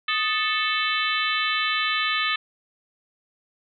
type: harmonic tone with a mistuned harmonic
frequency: 440 Hz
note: A4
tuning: in tune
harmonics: 3 / 4 / 5 / 6 / 7 / 8 / 9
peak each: -27 / -28 / -29 / -30 / -30 / -31 / -32 dBFS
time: 0.08-2.36 s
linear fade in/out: 5 ms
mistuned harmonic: 3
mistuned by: -100 cents
effects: none